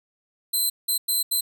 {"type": "tone bursts at uneven times", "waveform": "5% pulse", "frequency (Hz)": 4071, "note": "C8", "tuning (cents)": -48, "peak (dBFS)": -14, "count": 4, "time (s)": [[0.53, 0.7], [0.88, 0.98], [1.08, 1.23], [1.31, 1.41]], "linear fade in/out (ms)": 10, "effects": []}